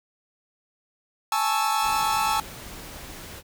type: chord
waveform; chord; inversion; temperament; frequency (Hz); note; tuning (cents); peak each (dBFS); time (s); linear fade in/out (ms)
45% pulse; A major seventh; third; equal; 830.6 / 880 / 1108.7 / 1318.5; G#5 / A5 / C#6 / E6; 0 / 0 / 0 / 0; -28 / -25 / -30 / -27; 1.32-2.4; 2
type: noise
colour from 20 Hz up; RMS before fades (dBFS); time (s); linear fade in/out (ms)
pink; -40; 1.81-3.43; 50
effects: none